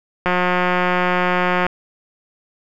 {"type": "click train", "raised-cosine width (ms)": 0.5, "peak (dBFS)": -3, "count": 254, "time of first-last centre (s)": [0.26, 1.666], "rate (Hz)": 180, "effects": []}